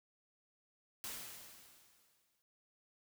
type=noise with exponential decay; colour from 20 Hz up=white; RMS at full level=-43 dBFS; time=1.04-2.42 s; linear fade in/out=0 ms; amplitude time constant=300 ms; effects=none